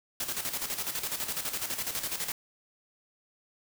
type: noise with tremolo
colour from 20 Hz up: white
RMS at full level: -32 dBFS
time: 0.2-2.32 s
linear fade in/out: 2 ms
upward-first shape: square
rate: 12 Hz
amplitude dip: 60%
effects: none